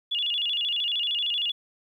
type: tone with vibrato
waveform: sine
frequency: 3122 Hz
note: G7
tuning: 8 cents flat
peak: -24 dBFS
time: 0.11-1.52 s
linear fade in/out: 10 ms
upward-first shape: square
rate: 13 Hz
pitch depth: 160 cents each way
effects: 10-bit